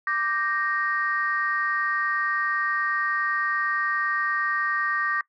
sine chord, G minor, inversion second, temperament equal, 1174.7 / 1568 / 1864.7 Hz, D6 / G6 / Bb6, 0 / 0 / 0 cents, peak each -26 / -29 / -26 dBFS, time 0.07-5.21 s, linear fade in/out 2 ms, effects noise-tail reverb RT60 0.1 s tail -20 dB re dry + tanh soft clip ceiling -13 dBFS

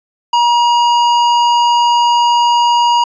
triangle tone with hard clipping, 953 Hz, A#5, 38 cents sharp, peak -10 dBFS, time 0.33-3.04 s, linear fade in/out 5 ms, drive 16 dB, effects resampled to 16000 Hz

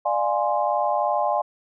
sine chord, D half-diminished seventh, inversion none, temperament equal with one note detuned, 595.5 / 698.5 / 830.6 / 1046.5 Hz, D5 / F5 / Ab5 / C6, +24 / 0 / 0 / 0 cents, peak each -25 / -25 / -24 / -27 dBFS, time 0.05-1.42 s, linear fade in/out 10 ms, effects none

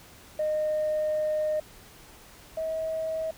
sine tone pair in turn, 614 / 640.3 Hz, D#5 / D#5, -23 / +49 cents, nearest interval minor second, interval 72 cents, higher second, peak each -23 / -27 dBFS, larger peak first, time 0.39-1.6 / 2.57-3.31 s, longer first, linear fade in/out 5 ms, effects tanh soft clip ceiling -21 dBFS + pink hiss -51 dBFS RMS until 3.37 s

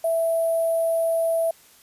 sine tone with sample-and-hold, 659.3 Hz, E5, in tune, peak -19 dBFS, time 0.04-1.51 s, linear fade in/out 5 ms, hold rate 11025 Hz, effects white hiss -53 dBFS RMS until 1.82 s + resampled to 32000 Hz

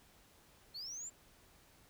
sine linear sweep, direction up, 4186 to 7440 Hz, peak -40 dBFS, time 0.74-1.1 s, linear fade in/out 20 ms, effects tanh soft clip ceiling -42 dBFS + pink hiss -65 dBFS RMS until 1.89 s

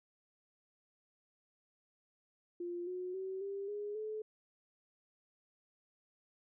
sine tone with pitch steps, 349.2 / 364.2 / 379.9 / 396.3 / 413.4 / 431.2 Hz, F4 / F#4 / F#4 / G4 / G#4 / A4, 0 / -27 / +46 / +19 / -8 / -35 cents, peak -38 dBFS, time 2.6-4.22 s, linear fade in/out 5 ms, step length 270 ms, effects none

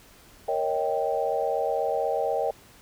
sine chord, Eb dominant seventh, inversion second, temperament equal with one note detuned, 466.2 / 554.4 / 630.6 / 784 Hz, Bb4 / Db5 / Eb5 / G5, 0 / 0 / +23 / 0 cents, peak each -29 dBFS, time 0.48-2.51 s, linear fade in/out 5 ms, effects pink hiss -53 dBFS RMS until 2.81 s

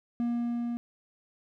triangle tone with level ramp, 237.5 Hz, A#3, 33 cents sharp, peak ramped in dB -24 to -28 dBFS, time 0.2-0.77 s, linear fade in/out 0 ms, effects none

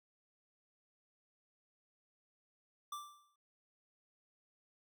square tone with exponential decay, 1174.7 Hz, D6, in tune, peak -40 dBFS, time 2.92-3.36 s, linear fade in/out 5 ms, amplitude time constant 94 ms, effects none

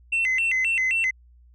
sine tone with vibrato, 2349 Hz, D7, in tune, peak -18 dBFS, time 0.12-1.11 s, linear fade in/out 10 ms, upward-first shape square, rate 3.8 Hz, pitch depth 240 cents each way, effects tanh soft clip ceiling -18 dBFS + added 60 Hz sine -50 dBFS peak until 1.54 s

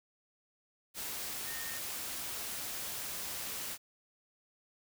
sine tone in noise, 1835 Hz, A#6, 28 cents flat, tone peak -45 dBFS, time 1.44-1.81 s, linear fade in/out 50 ms, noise white, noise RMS -40 dBFS, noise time 0.94-3.78 s, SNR -8 dB, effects none

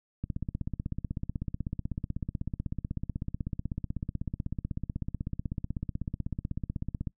click train, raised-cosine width 5 ms, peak -20 dBFS, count 111, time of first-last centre 0.24-7.072 s, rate 16.1 Hz, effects noise-tail reverb RT60 0.1 s tail -23 dB re dry

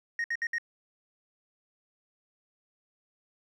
sine tone bursts, 1864.7 Hz, A#6, in tune, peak -25 dBFS, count 4, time 0.19-0.583 s, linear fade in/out 2 ms, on 51 ms, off 63 ms, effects tanh soft clip ceiling -27 dBFS + 11-bit

